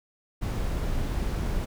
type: noise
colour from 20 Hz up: brown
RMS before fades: -28 dBFS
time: 0.41-1.66 s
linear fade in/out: 20 ms
effects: none